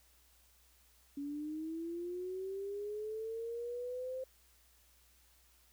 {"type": "linear sweep", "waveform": "sine", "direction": "up", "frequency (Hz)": [280, 523.3], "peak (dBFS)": -38, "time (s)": [1.17, 4.24], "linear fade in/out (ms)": 5, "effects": ["added 60 Hz sine -69 dBFS peak until 5.72 s", "white hiss -68 dBFS RMS until 5.72 s"]}